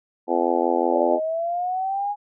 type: harmonic tone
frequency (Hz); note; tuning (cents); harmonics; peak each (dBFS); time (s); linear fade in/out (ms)
85.5; F2; -36; 3 / 4 / 5 / 6 / 7 / 8 / 9 / 10; -28 / -24 / -27 / -25 / -29 / -29 / -26 / -27; 0.27-1.2; 50
type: linear sweep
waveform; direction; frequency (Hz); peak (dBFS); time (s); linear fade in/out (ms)
sine; up; 561 to 830.6; -22; 0.9-2.16; 50
effects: none